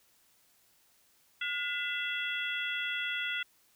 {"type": "harmonic tone with a mistuned harmonic", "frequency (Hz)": 670, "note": "E5", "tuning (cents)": 28, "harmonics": [2, 3, 4, 5], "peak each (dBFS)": [-36, -37, -38, -38], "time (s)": [1.41, 3.43], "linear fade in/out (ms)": 5, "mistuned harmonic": 2, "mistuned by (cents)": 120, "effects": ["white hiss -67 dBFS RMS until 3.75 s"]}